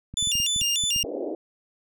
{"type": "clicks", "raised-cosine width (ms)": 5, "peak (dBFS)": -25, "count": 10, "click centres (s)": [0.14, 0.226, 0.273, 0.354, 0.401, 0.562, 0.616, 0.838, 0.962, 1.039]}
{"type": "tone with vibrato", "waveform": "25% pulse", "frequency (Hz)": 3136, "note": "G7", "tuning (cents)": 0, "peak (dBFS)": -18, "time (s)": [0.17, 1.03], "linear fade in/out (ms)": 2, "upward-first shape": "square", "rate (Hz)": 3.4, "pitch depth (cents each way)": 190}
{"type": "band-pass noise", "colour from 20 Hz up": "pink", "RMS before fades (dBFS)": -31, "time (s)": [1.04, 1.35], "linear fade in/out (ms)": 2, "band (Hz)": [280, 640], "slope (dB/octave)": 48}
{"effects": []}